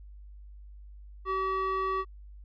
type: tone with band-pass filter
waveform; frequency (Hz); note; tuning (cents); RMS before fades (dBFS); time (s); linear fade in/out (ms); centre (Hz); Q
square; 381.6; G4; -47; -30; 1.25-2.05; 50; 1000; 2.6
effects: added 50 Hz sine -45 dBFS peak until 2.44 s + resampled to 11025 Hz